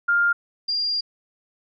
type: tone pair in turn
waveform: sine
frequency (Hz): 1403 / 4793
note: F6 / D8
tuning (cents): +8 / +34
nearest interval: octave + major sixth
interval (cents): 2126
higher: second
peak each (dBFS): -16 / -21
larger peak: first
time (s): 0.08-0.33 / 0.68-1.01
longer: second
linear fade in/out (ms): 10
effects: none